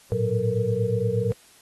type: tone cluster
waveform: sine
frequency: 107.4 / 115.9 / 184 / 449.7 / 474.2 Hz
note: A2 / A#2 / F#3 / A4 / A#4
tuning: -41 / -10 / -9 / +38 / +30 cents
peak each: -28 / -26 / -31 / -28 / -26 dBFS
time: 0.12-1.32 s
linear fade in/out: 0 ms
effects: white hiss -54 dBFS RMS until 1.61 s + AAC 32 kbps